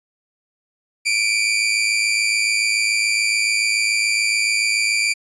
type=tone pair together; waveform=sawtooth; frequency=2303 / 2410 Hz; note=D7 / D7; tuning=-34 / +44 cents; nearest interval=minor second; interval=78 cents; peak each=-16 dBFS; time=1.05-5.14 s; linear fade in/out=20 ms; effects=resampled to 24000 Hz